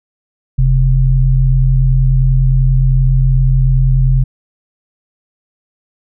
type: tone pair together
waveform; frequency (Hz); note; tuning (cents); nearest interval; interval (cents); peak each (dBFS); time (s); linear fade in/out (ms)
sine; 41.36 / 131.1; E1 / C3; +7 / +4; octave + minor sixth; 1997; -10; 0.58-4.24; 10
effects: none